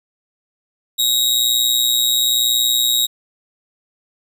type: tone with amplitude modulation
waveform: sawtooth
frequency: 3780 Hz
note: A#7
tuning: 23 cents sharp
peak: -8 dBFS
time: 0.98-3.07 s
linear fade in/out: 20 ms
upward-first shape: sine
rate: 121 Hz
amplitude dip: 65%
effects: none